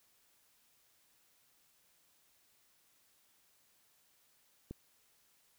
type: click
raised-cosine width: 3 ms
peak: -30 dBFS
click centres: 4.71 s
effects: white hiss -71 dBFS RMS until 5.58 s